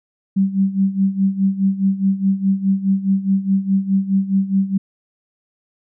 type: tone with tremolo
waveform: sine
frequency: 194 Hz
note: G3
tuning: 18 cents flat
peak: -11 dBFS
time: 0.36-4.78 s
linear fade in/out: 10 ms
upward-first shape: sine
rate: 4.8 Hz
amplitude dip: 80%
effects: none